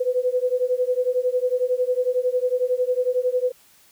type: beating tone pair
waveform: sine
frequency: 496.1 / 507.1 Hz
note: B4 / B4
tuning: +8 / +46 cents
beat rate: 11 Hz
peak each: -22 dBFS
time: 0-3.52 s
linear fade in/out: 10 ms
effects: white hiss -55 dBFS RMS until 3.91 s